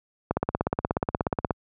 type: click train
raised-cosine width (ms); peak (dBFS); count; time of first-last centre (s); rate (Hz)
1; -9; 21; 0.31-1.508; 16.7
effects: high-pass 60 Hz 12 dB/octave